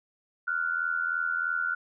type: tone pair together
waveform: sine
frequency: 1396.9 / 1480 Hz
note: F6 / F#6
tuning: 0 / 0 cents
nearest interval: minor second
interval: 100 cents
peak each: -29 / -29 dBFS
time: 0.47-1.75 s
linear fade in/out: 10 ms
effects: none

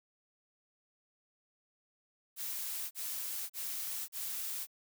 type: noise bursts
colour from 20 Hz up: blue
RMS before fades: -39 dBFS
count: 4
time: 2.36-4.671 s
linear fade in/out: 50 ms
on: 550 ms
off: 37 ms
effects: none

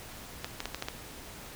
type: clicks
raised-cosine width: 0.2 ms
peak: -16 dBFS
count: 6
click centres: 0.445 / 0.604 / 0.656 / 0.746 / 0.824 / 0.885 s
effects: pink hiss -46 dBFS RMS until 1.55 s

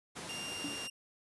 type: noise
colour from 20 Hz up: pink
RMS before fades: -43 dBFS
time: 0.15-0.88 s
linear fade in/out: 20 ms
type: tone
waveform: sawtooth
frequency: 2793 Hz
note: F7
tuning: 1 cent flat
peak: -37 dBFS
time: 0.29-0.9 s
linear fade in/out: 5 ms
type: tone with exponential decay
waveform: sine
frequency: 287.9 Hz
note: D4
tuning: 34 cents flat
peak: -34 dBFS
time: 0.64-0.87 s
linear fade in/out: 2 ms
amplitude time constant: 48 ms
effects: high-pass 150 Hz 12 dB/octave + resampled to 24000 Hz

